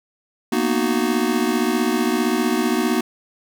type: chord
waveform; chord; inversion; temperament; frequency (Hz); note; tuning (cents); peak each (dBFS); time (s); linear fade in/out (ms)
square; B major seventh; third; just; 231.5 / 246.9 / 308.7 / 370.4; A#3 / B3 / D#4 / F#4; -12 / 0 / -14 / +2; -24; 0.52-3.01; 5
effects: none